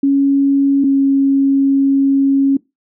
sine tone pair in turn, 277.2 / 274.2 Hz, C#4 / C#4, 0 / -19 cents, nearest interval unison, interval 19 cents, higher first, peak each -9 dBFS, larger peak neither, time 0.03-0.84 / 0.84-2.57 s, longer second, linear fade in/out 5 ms, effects noise-tail reverb RT60 0.2 s tail -21 dB re dry

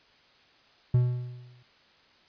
triangle tone with exponential decay, 123.47 Hz, B2, in tune, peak -15 dBFS, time 0.94-1.63 s, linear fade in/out 5 ms, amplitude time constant 150 ms, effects white hiss -60 dBFS RMS until 2.28 s + resampled to 11025 Hz

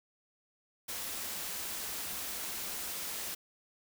white band-stop noise, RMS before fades -39 dBFS, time 0.88-3.35 s, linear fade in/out 10 ms, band 100 to 150 Hz, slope 96 dB/octave, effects none

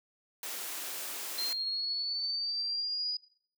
white high-pass noise, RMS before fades -39 dBFS, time 0.43-1.53 s, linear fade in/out 2 ms, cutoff 270 Hz, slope 24 dB/octave
sine linear sweep, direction up, 4149 to 4937 Hz, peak -31 dBFS, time 1.38-3.17 s, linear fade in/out 5 ms
effects noise-tail reverb RT60 0.5 s tail -19 dB re dry

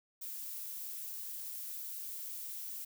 violet noise, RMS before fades -43 dBFS, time 0.21-2.85 s, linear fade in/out 10 ms, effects none

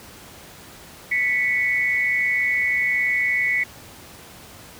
sine tone pair together, 1975.5 / 2217 Hz, B6 / C#7, 0 / 0 cents, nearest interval major second, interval 200 cents, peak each -21 dBFS, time 1.11-3.64 s, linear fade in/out 10 ms, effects pink hiss -43 dBFS RMS until 4.79 s + high-pass 60 Hz 12 dB/octave

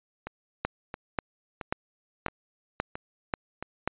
two click trains, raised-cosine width 0.5 ms, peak -11 / -20 dBFS, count 7 / 6, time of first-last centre 0.65-3.876 / 0.27-3.626 s, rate 1.86 / 1.49 Hz, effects resampled to 8000 Hz

